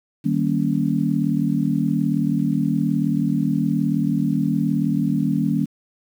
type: chord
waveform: sine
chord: Eb dominant seventh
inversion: none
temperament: just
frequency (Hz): 155.56 / 194.45 / 233.3 / 280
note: Eb3 / G3 / Bb3 / Db4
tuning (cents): 0 / -14 / +2 / +18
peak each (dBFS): -23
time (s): 0.24-5.66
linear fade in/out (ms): 20
effects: 8-bit